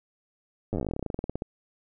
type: slowing click train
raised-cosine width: 2 ms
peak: -17 dBFS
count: 25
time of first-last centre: 0.73-1.421 s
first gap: 9 ms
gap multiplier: 1.09
effects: none